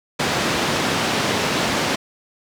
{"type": "band-pass noise", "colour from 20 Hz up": "pink", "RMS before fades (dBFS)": -21, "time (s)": [0.19, 1.96], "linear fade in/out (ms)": 10, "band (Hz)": [170, 5400], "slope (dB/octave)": 12, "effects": []}